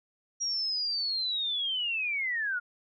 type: linear sweep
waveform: sine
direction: down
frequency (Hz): 5700 to 1398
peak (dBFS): -28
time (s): 0.4-2.6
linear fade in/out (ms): 20
effects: none